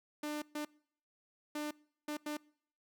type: tone bursts at uneven times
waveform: sawtooth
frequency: 298.9 Hz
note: D4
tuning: 31 cents sharp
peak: -33 dBFS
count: 5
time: 0.23-0.42 / 0.55-0.65 / 1.55-1.71 / 2.08-2.17 / 2.26-2.37 s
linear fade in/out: 5 ms
effects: noise-tail reverb RT60 0.6 s tail -24 dB re dry